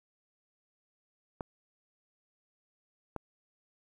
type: clicks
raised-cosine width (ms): 1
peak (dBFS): -22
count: 2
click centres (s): 1.408 / 3.163
effects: 10-bit